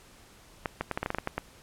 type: clicks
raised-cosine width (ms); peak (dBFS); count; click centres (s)
0.5; -14; 11; 0.658 / 0.81 / 0.913 / 0.975 / 1.03 / 1.061 / 1.104 / 1.147 / 1.185 / 1.274 / 1.38
effects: pink hiss -55 dBFS RMS until 1.62 s + low-pass 12000 Hz 12 dB/octave